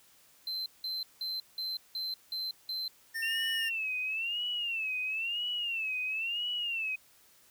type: tone bursts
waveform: triangle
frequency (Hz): 4093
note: C8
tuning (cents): -39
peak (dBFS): -32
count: 7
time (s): 0.47-2.88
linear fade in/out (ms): 2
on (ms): 190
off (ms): 180
type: tone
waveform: square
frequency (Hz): 1813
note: A#6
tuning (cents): -49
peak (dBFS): -34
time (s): 3.14-3.7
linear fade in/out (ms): 20
type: tone with vibrato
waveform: sine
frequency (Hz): 2711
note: E7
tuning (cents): +48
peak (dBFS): -31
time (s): 3.22-6.96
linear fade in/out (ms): 10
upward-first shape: sine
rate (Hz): 0.99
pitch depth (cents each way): 140
effects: white hiss -62 dBFS RMS until 7.5 s